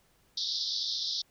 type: band-pass noise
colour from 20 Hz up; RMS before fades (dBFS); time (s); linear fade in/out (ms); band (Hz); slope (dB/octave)
pink; -33; 0.37-1.22; 5; 3500 to 5500; 96
effects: pink hiss -67 dBFS RMS until 1.3 s